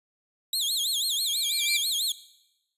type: tone with vibrato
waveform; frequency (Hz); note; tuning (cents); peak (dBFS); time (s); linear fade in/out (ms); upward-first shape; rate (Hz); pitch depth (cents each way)
sawtooth; 3729; A#7; 0; -22; 0.53-2.12; 2; sine; 6.1; 250
type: tone with exponential growth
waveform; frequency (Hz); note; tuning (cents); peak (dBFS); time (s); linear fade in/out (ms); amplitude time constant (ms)
sawtooth; 2349; D7; 0; -20; 1.17-1.77; 5; 130
effects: noise-tail reverb RT60 0.9 s tail -17 dB re dry + resampled to 32000 Hz